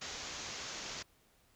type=low-pass noise; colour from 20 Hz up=white; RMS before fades=-44 dBFS; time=0.01-1.03 s; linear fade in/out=10 ms; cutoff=7000 Hz; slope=96 dB/octave; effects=pink hiss -69 dBFS RMS until 1.55 s